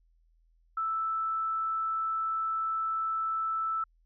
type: tone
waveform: sine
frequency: 1318.5 Hz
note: E6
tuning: in tune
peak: -28 dBFS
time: 0.77-3.84 s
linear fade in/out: 5 ms
effects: added 41 Hz sine -63 dBFS peak until 4.05 s